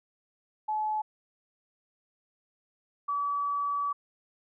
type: tone pair in turn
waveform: sine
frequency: 858 / 1145.5 Hz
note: A5 / D6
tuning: -44 / -44 cents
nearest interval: perfect fourth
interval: 500 cents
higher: second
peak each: -27 dBFS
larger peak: neither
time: 0.68-1.02 / 3.08-3.93 s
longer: second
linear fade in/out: 10 ms
effects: none